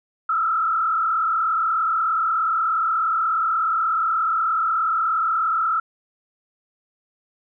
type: tone with frequency modulation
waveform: sine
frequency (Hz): 1318.5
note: E6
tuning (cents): 0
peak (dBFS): -18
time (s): 0.29-5.8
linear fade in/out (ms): 5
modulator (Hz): 36.7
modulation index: 1.5
effects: none